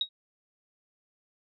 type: tone with exponential decay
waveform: sine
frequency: 3788 Hz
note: A#7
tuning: 27 cents sharp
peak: -21 dBFS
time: 0.01-0.09 s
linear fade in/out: 2 ms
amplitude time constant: 17 ms
effects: none